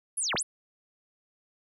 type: linear two-way sweep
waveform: sine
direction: down then up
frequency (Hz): 11175 to 42.49 to 11175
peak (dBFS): -27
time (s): 0.17-0.43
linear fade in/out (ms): 10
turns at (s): 0.35
effects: 11-bit